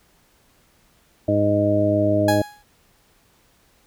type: harmonic tone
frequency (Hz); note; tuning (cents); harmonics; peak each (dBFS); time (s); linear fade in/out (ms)
103; G#2; -14; 1 / 2 / 3 / 4 / 5 / 6; -23 / -27 / -21 / -30 / -31 / -19; 1.28-2.42; 5
type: tone with exponential decay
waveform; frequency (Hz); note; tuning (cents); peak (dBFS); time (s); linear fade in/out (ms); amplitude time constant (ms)
30% pulse; 831; G#5; +1; -14; 2.28-2.63; 5; 76
effects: pink hiss -59 dBFS RMS until 3.86 s